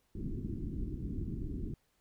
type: low-pass noise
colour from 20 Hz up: pink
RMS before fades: -38 dBFS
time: 0.15-1.74 s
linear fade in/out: 2 ms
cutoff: 350 Hz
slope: 48 dB/octave
effects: pink hiss -75 dBFS RMS until 2 s